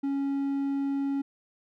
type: tone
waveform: triangle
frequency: 277.2 Hz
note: C#4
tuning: in tune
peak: -24 dBFS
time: 0.03-1.22 s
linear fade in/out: 10 ms
effects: none